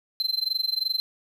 triangle tone with amplitude modulation, 4100 Hz, C8, 36 cents flat, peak -19 dBFS, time 0.2-1 s, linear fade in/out 0 ms, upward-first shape sine, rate 22.9 Hz, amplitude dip 95%, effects 10-bit

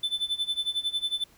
triangle tone with tremolo, 3520 Hz, A7, in tune, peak -22 dBFS, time 0.03-1.24 s, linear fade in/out 5 ms, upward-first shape sine, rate 11 Hz, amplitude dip 90%, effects pink hiss -59 dBFS RMS until 1.37 s

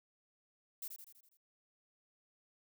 violet noise with echo, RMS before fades -43 dBFS, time 0.82-0.88 s, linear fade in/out 5 ms, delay 82 ms, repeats 6, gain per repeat -5 dB, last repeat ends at 1.372 s, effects none

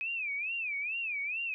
sine tone with vibrato, 2489 Hz, D#7, in tune, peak -32 dBFS, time 0.01-1.54 s, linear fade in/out 0 ms, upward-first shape sine, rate 2.3 Hz, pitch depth 190 cents each way, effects none

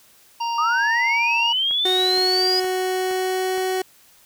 harmonic tone, 932.3 Hz, A#5, in tune, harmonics 1 / 3 / 5 / 6, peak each -22 / -32 / -36 / -38 dBFS, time 0.4-1.53 s, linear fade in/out 10 ms
sine linear sweep, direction up, 1174.7 to 4978 Hz, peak -18 dBFS, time 0.58-2.6 s, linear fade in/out 5 ms
click train, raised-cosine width 0.5 ms, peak -23 dBFS, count 5, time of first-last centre 1.71-3.579 s, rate 2.14 Hz
30% pulse tone with pitch glide, 370 to 373.9 Hz, F#4 to F#4, 0 to +18 cents, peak -18 dBFS, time 1.85-3.82 s, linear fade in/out 5 ms, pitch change +18 cents, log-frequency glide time 2.49-3.58 s
effects white hiss -53 dBFS RMS until 4.25 s

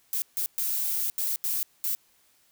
violet noise bursts at uneven times, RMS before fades -28 dBFS, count 6, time 0.13-0.22 / 0.37-0.46 / 0.58-1.1 / 1.18-1.36 / 1.44-1.63 / 1.84-1.95 s, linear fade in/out 0 ms, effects white hiss -64 dBFS RMS until 2.51 s

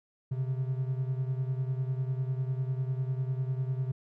triangle beating tone pair, 128.7 / 138.7 Hz, C3 / C#3, -28 / +1 cents, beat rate 10 Hz, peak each -28 / -33 dBFS, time 0.31-3.92 s, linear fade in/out 10 ms, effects none

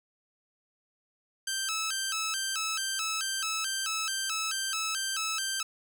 10% pulse tone with vibrato, 1429 Hz, F6, 39 cents sharp, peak -21 dBFS, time 1.47-5.63 s, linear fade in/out 5 ms, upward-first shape square, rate 2.3 Hz, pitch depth 160 cents each way, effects none

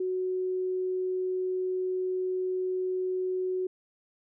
sine tone, 370 Hz, F#4, in tune, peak -27 dBFS, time 0-3.67 s, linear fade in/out 5 ms, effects none

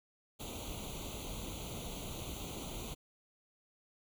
pink noise with comb filter, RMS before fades -43 dBFS, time 0.39-2.95 s, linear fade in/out 20 ms, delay 0.29 ms, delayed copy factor +0.95, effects none

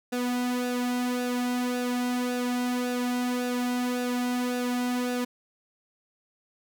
sawtooth tone with flanger, 246.9 Hz, B3, in tune, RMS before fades -28 dBFS, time 0.12-5.25 s, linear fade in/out 10 ms, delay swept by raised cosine 0.93 to 2.33 ms, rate 1.8 Hz, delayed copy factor -0.65, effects none

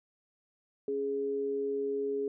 sine tone pair together, 276.2 / 415.8 Hz, C#4 / G#4, -6 / +2 cents, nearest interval perfect fifth, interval 708 cents, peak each -39 / -30 dBFS, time 0.88-2.28 s, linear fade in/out 2 ms, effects none

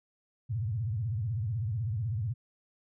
sine tone with vibrato, 110 Hz, A2, in tune, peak -29 dBFS, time 0.49-2.34 s, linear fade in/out 20 ms, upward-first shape sine, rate 16 Hz, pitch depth 260 cents each way, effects none

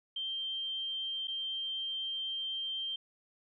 sine tone with dropouts, 3152 Hz, G7, 9 cents sharp, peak -34 dBFS, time 0.16-2.96 s, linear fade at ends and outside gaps 5 ms, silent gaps 1.273-1.28 s, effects none

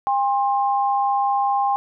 sine tone pair together, 805 / 1060.5 Hz, G5 / C6, +46 / +23 cents, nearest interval perfect fourth, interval 477 cents, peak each -18 / -23 dBFS, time 0.07-1.76 s, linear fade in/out 0 ms, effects none

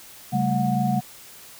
sine tone cluster, 136 / 193.7 / 218 / 730 Hz, C#3 / G3 / A3 / F#5, -33 / -20 / -16 / -24 cents, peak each -25 dBFS, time 0.32-1.01 s, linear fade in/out 20 ms, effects white hiss -45 dBFS RMS until 1.59 s

